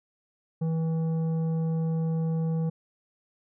sine tone with tanh clipping, 162.2 Hz, E3, 28 cents flat, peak -26 dBFS, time 0.61-2.7 s, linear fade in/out 10 ms, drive 9 dB, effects none

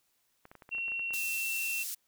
clicks, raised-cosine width 0.5 ms, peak -35 dBFS, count 12, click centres 0.454 / 0.515 / 0.553 / 0.622 / 0.691 / 0.749 / 0.783 / 0.882 / 0.919 / 0.995 / 1.107 / 1.137 s
sine tone with pitch glide, 2730 to 2699 Hz, F7 to E7, -40 to +40 cents, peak -32 dBFS, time 0.71-1.84 s, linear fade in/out 20 ms, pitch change -20 cents, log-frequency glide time 1.13-1.22 s
pink high-pass noise, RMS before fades -38 dBFS, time 1.13-1.95 s, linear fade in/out 10 ms, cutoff 6900 Hz, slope 12 dB/octave
effects white hiss -74 dBFS RMS until 2.07 s

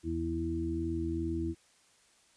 harmonic tone with a mistuned harmonic, 82.41 Hz, E2, in tune, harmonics 1 / 2 / 3 / 4, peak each -36 / -42 / -41 / -33 dBFS, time 0.03-1.55 s, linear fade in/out 50 ms, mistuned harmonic 1, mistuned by -20 cents, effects white hiss -65 dBFS RMS until 2.36 s + resampled to 22050 Hz

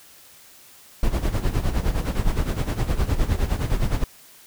brown noise with tremolo, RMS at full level -19 dBFS, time 1.03-4.04 s, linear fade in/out 2 ms, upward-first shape sine, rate 9.7 Hz, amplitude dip 75%, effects white hiss -49 dBFS RMS until 4.46 s

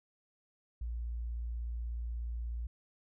sine tone, 58.27 Hz, A#1, in tune, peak -35 dBFS, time 0.81-2.67 s, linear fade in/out 5 ms, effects none

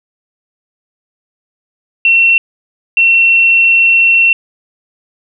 sine tone bursts at uneven times, 2714 Hz, E7, 50 cents sharp, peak -5 dBFS, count 2, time 2.05-2.38 / 2.97-4.33 s, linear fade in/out 2 ms, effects none

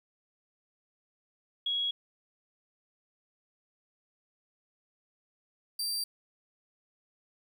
sine / sawtooth tone pair in turn, 3322 / 4698 Hz, G#7 / D8, 0 / 0 cents, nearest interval tritone, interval 600 cents, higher second, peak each -28 dBFS, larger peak neither, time 1.66-1.91 / 5.79-6.04 s, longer neither, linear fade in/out 5 ms, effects 11-bit

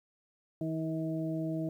harmonic tone with a mistuned harmonic, 160.1 Hz, D#3, 50 cents sharp, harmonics 1 / 2 / 3 / 4, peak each -35 / -34 / -49 / -40 dBFS, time 0.61-1.69 s, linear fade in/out 2 ms, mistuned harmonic 3, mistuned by -19 cents, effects 11-bit

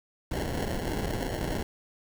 pink noise with sample-and-hold, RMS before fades -31 dBFS, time 0.31-1.63 s, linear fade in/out 5 ms, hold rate 1225 Hz, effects none

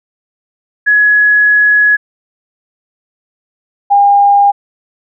sine tone pair in turn, 1684 / 806.8 Hz, G#6 / G5, +24 / +50 cents, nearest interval octave + minor second, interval 1274 cents, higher first, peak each -5 / -4 dBFS, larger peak second, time 0.86-1.97 / 3.9-4.52 s, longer first, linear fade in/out 20 ms, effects none

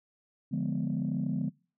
sine chord, D diminished seventh, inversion none, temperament equal with one note detuned, 146.83 / 174.61 / 207.7 / 248.7 Hz, D3 / F3 / Ab3 / Cb4, 0 / 0 / 0 / +12 cents, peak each -33 dBFS, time 0.51-1.5 s, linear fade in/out 20 ms, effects noise-tail reverb RT60 0.4 s tail -26 dB re dry + tanh soft clip ceiling -22 dBFS

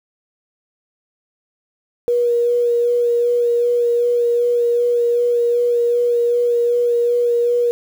sine tone with vibrato, 478.2 Hz, A#4, 44 cents sharp, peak -13 dBFS, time 2.08-7.71 s, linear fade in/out 0 ms, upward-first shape sine, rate 2.6 Hz, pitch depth 17 cents each way, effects 7-bit

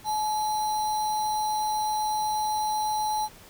sine tone with sample-and-hold, 854 Hz, G#5, 48 cents sharp, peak -24 dBFS, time 0.04-3.29 s, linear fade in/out 50 ms, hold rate 4900 Hz, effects pink hiss -50 dBFS RMS until 3.49 s

